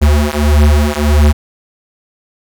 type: beating tone pair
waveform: square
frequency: 73.3 / 74.9 Hz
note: D2 / D2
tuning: -3 / +35 cents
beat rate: 1.6 Hz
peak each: -11 dBFS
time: 0.01-1.33 s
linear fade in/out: 20 ms
effects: none